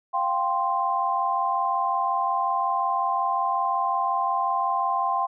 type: chord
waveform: sine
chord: F suspended second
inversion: none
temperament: equal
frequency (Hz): 698.5 / 784 / 1046.5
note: F5 / G5 / C6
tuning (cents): 0 / 0 / 0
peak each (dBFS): -29 / -26 / -24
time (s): 0.13-5.27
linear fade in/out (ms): 20
effects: none